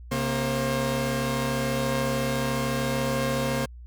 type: tone cluster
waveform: sawtooth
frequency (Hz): 133.7 / 233.5 / 534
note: C3 / A#3 / C5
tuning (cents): +38 / +3 / +35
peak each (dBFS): -25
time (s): 0.11-3.66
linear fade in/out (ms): 10
effects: added 60 Hz sine -40 dBFS peak until 3.86 s